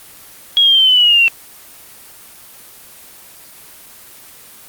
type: linear sweep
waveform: sine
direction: down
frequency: 3322 to 2705 Hz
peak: -7 dBFS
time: 0.57-1.28 s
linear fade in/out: 0 ms
effects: white hiss -39 dBFS RMS until 4.68 s + Opus 24 kbps